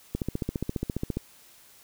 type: click train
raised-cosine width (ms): 3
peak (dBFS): -15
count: 16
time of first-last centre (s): 0.15-1.17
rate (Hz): 14.7
effects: white hiss -55 dBFS RMS until 1.83 s